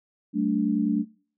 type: tone cluster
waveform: sine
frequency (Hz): 190.6 / 220.1 / 290.6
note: G3 / A3 / D4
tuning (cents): -48 / +1 / -18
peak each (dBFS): -28 / -25 / -25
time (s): 0.33-1.05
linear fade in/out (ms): 50
effects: noise-tail reverb RT60 0.5 s tail -25 dB re dry